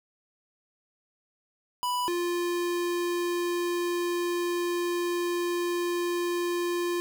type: tone pair in turn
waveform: square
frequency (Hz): 987.8 / 349.2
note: B5 / F4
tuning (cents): 0 / 0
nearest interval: octave + tritone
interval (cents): 1800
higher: first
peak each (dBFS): -27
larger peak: neither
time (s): 1.83-2.08 / 2.08-7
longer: second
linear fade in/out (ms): 0
effects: none